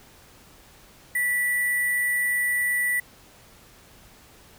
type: tone with sample-and-hold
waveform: sine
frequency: 1961 Hz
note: B6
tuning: 13 cents flat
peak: -21 dBFS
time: 1.15-3 s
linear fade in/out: 5 ms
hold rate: 11025 Hz
effects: pink hiss -52 dBFS RMS until 4.58 s